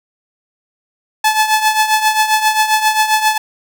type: tone with tremolo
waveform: sawtooth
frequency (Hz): 865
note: A5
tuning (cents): -30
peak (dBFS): -4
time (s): 1.24-3.38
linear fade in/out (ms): 5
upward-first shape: triangle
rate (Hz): 7.5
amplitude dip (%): 75
effects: none